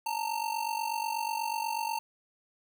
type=ring-modulated tone; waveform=square; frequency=900 Hz; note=A5; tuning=39 cents sharp; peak=-28 dBFS; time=0.06-1.99 s; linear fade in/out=0 ms; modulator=24.1 Hz; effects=none